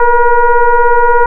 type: tone with frequency modulation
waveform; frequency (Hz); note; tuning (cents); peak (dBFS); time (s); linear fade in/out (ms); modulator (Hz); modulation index
sine; 483.4; B4; -37; -4; 0-1.26; 2; 475; 1.7
effects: none